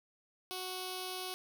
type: tone with notch filter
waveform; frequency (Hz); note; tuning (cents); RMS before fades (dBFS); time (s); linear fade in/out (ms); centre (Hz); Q
5% pulse; 370; F#4; 0; -41; 0.51-1.34; 0; 1800; 0.94
effects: none